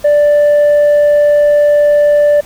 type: tone with tanh clipping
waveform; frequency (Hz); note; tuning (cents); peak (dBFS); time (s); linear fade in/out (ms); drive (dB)
sine; 587.3; D5; 0; -6; 0.04-2.41; 10; 2
effects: pink hiss -37 dBFS RMS until 2.45 s